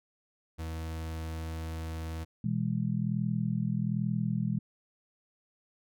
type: tone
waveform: 40% pulse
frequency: 80.7 Hz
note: E2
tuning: 36 cents flat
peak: -34 dBFS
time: 0.58-2.25 s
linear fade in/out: 20 ms
type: chord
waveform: sine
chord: E major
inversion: second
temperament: just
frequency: 123.61 / 164.81 / 206 Hz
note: B2 / E3 / G#3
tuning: +2 / 0 / -14 cents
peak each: -32 dBFS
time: 2.44-4.59 s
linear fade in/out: 5 ms
effects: none